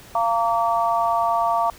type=harmonic tone; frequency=230 Hz; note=A#3; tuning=23 cents flat; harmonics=3 / 4 / 5; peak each=-21 / -22 / -23 dBFS; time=0.15-1.7 s; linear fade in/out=2 ms; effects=pink hiss -45 dBFS RMS until 1.78 s